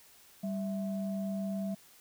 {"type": "tone pair together", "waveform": "sine", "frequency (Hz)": [196, 658.6], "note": ["G3", "E5"], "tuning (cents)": [0, -2], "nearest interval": "octave + major sixth", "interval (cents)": 2098, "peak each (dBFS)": [-32, -40], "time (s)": [0.43, 1.75], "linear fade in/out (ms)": 10, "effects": ["tanh soft clip ceiling -25 dBFS", "white hiss -59 dBFS RMS until 2 s"]}